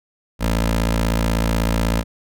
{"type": "tone with notch filter", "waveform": "15% pulse", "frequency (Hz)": 56.2, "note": "A1", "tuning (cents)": 37, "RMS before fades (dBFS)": -19, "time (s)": [0.39, 2.04], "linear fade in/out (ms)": 50, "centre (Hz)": 130, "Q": 1.8, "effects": []}